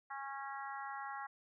harmonic tone, 274.6 Hz, C#4, 16 cents flat, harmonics 3 / 4 / 5 / 6 / 7, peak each -45 / -47 / -49 / -51 / -52 dBFS, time 0.1-1.27 s, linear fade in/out 10 ms, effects none

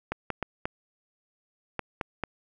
clicks, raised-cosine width 0.5 ms, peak -14 dBFS, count 7, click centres 0.12 / 0.303 / 0.427 / 0.655 / 1.793 / 2.012 / 2.237 s, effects none

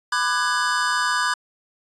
square chord, G# half-diminished seventh, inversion first, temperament just, 996.7 / 1196.1 / 1495.1 / 1661.2 Hz, B5 / D6 / F#6 / G#6, +16 / +31 / +18 / 0 cents, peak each -26 dBFS, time 0.12-1.34 s, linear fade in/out 5 ms, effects resampled to 22050 Hz

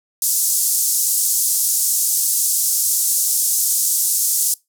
white band-pass noise, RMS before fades -18 dBFS, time 0.22-4.54 s, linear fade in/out 2 ms, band 6000 to 13000 Hz, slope 24 dB/octave, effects noise-tail reverb RT60 0.2 s tail -23 dB re dry

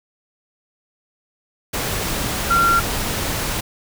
sine tone in noise, 1375 Hz, F6, 27 cents flat, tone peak -13 dBFS, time 2.5-2.8 s, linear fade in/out 10 ms, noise pink, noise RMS -23 dBFS, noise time 1.73-3.61 s, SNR +7 dB, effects none

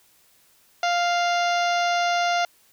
harmonic tone, 698.5 Hz, F5, in tune, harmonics 1 / 2 / 3 / 4 / 5 / 6 / 7 / 8 / 9, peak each -21 / -27 / -31 / -33 / -35 / -37 / -38 / -39 / -40 dBFS, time 0.83-2.45 s, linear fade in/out 2 ms, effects white hiss -59 dBFS RMS until 2.72 s

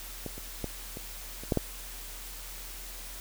clicks, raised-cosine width 2 ms, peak -22 / -29 / -19 / -26 / -29 / -12 / -12 dBFS, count 7, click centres 0.263 / 0.38 / 0.643 / 0.971 / 1.436 / 1.522 / 1.573 s, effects added 41 Hz sine -44 dBFS peak until 3.2 s + white hiss -44 dBFS RMS until 3.2 s

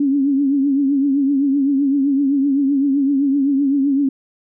sine tone with vibrato, 277.6 Hz, C#4, 3 cents sharp, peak -13 dBFS, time 0-4.09 s, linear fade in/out 5 ms, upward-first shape triangle, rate 7.8 Hz, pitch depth 88 cents each way, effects none

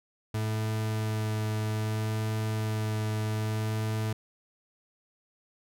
40% pulse tone with vibrato, 108.6 Hz, A2, 22 cents flat, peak -27 dBFS, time 0.34-4.13 s, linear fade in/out 5 ms, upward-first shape sine, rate 0.63 Hz, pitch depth 10 cents each way, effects none

